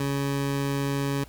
20% pulse tone, 139.6 Hz, C#3, 13 cents sharp, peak -20 dBFS, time 0-1.24 s, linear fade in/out 2 ms, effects added 60 Hz sine -47 dBFS peak until 1.28 s + pink hiss -53 dBFS RMS until 1.28 s

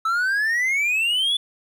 triangle exponential sweep, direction up, 1300 to 3487 Hz, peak -17 dBFS, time 0.05-1.37 s, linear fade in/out 5 ms, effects 9-bit

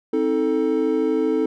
triangle chord, A diminished, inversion first, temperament just, 264 / 316.8 / 440 Hz, C4 / Eb4 / A4, +16 / +31 / 0 cents, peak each -22 / -20 / -19 dBFS, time 0.13-1.46 s, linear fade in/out 5 ms, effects none

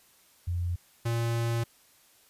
sine / square tone pair in turn, 87.31 / 116.54 Hz, F2 / A#2, 0 / 0 cents, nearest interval perfect fourth, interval 500 cents, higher second, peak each -27 dBFS, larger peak neither, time 0.47-0.76 / 1.05-1.64 s, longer second, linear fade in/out 10 ms, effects white hiss -61 dBFS RMS until 2.29 s + resampled to 32000 Hz

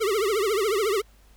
square tone with vibrato, 415.3 Hz, G#4, in tune, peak -22 dBFS, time 0-1.02 s, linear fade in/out 20 ms, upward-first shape triangle, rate 14 Hz, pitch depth 200 cents each way, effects added 50 Hz sine -52 dBFS peak until 1.36 s + pink hiss -60 dBFS RMS until 1.36 s

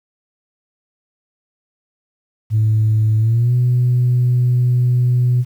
sine tone with pitch glide, 108.9 to 123.66 Hz, A2 to B2, -17 to +3 cents, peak -10 dBFS, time 2.5-5.45 s, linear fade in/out 50 ms, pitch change +220 cents, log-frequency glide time 3.18-3.54 s, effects tanh soft clip ceiling -8 dBFS + 8-bit

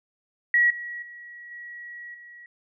sine tone with level steps, 1918 Hz, A#6, 49 cents sharp, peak -16 / -32 / -40 / -37 / -43 dBFS, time 0.54-2.46 s, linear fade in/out 2 ms, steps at 0.7 / 1.02 / 1.51 / 2.14 s, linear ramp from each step 5 ms, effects none

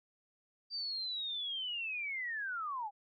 sine linear sweep, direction down, 4699 to 784 Hz, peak -36 dBFS, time 0.7-2.91 s, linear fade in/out 50 ms, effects none

